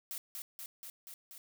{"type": "noise with echo", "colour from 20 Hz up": "blue", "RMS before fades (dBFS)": -41, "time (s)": [0.11, 0.18], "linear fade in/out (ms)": 0, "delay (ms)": 240, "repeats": 5, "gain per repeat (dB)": -2, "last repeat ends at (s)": 1.38, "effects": []}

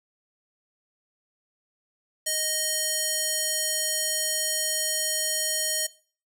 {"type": "tone with band-pass filter", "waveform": "square", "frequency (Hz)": 622.3, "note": "D#5", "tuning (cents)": 0, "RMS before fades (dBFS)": -27, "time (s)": [2.26, 5.87], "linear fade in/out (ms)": 10, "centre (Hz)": 9000, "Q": 1.3, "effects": ["noise-tail reverb RT60 0.4 s tail -19 dB re dry"]}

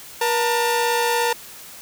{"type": "tone pair together", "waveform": "sawtooth", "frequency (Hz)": [477.3, 897.6], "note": ["A#4", "A5"], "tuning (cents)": [41, 34], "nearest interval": "major seventh", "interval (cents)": 1093, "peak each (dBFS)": -17, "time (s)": [0.21, 1.33], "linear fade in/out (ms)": 5, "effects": ["white hiss -40 dBFS RMS until 1.81 s"]}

